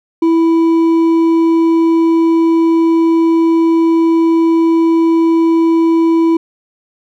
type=tone with hard clipping; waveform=triangle; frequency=329.6 Hz; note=E4; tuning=in tune; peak=-9 dBFS; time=0.22-6.37 s; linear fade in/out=5 ms; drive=8 dB; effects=none